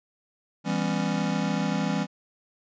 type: chord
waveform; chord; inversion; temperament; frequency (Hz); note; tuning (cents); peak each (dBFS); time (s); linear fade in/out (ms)
square; C# half-diminished seventh; first; just; 166.31 / 199.57 / 249.5 / 277.2; E3 / G3 / B3 / C#4; +16 / +31 / +18 / 0; -30 / -29 / -33 / -33; 0.64-2.07; 50
effects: resampled to 16000 Hz